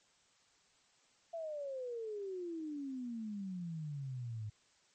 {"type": "exponential sweep", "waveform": "sine", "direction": "down", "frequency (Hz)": [678, 103.83], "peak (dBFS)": -39, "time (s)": [1.33, 4.5], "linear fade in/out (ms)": 10, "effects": ["white hiss -70 dBFS RMS until 4.94 s", "MP3 32 kbps"]}